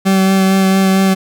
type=tone with vibrato; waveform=40% pulse; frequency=191.6 Hz; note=G3; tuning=39 cents flat; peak=-8 dBFS; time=0.05-1.15 s; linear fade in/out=20 ms; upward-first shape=sine; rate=4.4 Hz; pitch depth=13 cents each way; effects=none